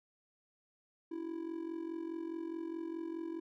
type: tone with amplitude modulation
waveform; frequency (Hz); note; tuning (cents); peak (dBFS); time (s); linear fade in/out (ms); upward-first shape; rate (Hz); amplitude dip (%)
triangle; 330.5; E4; +5; -33; 1.11-3.4; 10; sine; 44.8; 75
effects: none